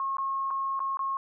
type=tone with dropouts; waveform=sine; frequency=1084 Hz; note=C#6; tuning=39 cents flat; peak=-27 dBFS; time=0-1.17 s; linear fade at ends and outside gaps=1 ms; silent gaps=0.169-0.183 / 0.505-0.509 / 0.793-0.802 / 0.971-0.992 s; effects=none